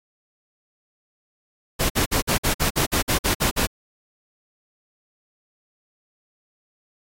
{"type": "noise bursts", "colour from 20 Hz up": "pink", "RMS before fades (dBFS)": -20, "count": 12, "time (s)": [1.79, 3.671], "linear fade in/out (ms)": 20, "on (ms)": 110, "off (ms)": 51, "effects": ["AAC 48 kbps"]}